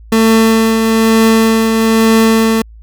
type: tone with tremolo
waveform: 30% pulse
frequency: 223.7 Hz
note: A3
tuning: 29 cents sharp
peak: -3 dBFS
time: 0.12-2.62 s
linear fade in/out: 5 ms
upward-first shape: triangle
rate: 1.1 Hz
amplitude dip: 40%
effects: added 55 Hz sine -33 dBFS peak until 2.82 s